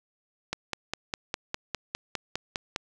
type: click train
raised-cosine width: 0.2 ms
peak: -12 dBFS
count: 12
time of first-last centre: 0.53-2.761 s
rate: 4.93 Hz
effects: none